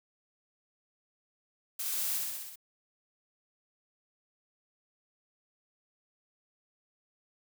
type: noise with echo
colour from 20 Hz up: blue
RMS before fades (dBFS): -36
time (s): 1.79-2.18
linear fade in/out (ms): 5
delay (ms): 63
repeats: 6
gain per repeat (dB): -2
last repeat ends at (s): 2.558
effects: none